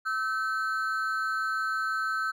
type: ring-modulated tone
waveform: triangle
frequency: 1418 Hz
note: F6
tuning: 26 cents sharp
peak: -22 dBFS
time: 0.05-2.32 s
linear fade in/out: 20 ms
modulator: 113 Hz
effects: none